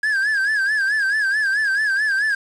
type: tone with vibrato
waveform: triangle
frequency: 1650 Hz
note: G#6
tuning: 12 cents flat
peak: -15 dBFS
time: 0.03-2.35 s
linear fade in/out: 5 ms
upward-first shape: sine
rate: 4.6 Hz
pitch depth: 110 cents each way
effects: resampled to 24000 Hz + 7-bit